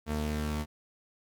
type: tone pair together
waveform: sawtooth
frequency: 75.5 / 226.1 Hz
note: D2 / A3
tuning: +48 / +47 cents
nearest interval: octave + perfect fifth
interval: 1899 cents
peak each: -28 / -32 dBFS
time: 0.06-0.66 s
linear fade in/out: 50 ms
effects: none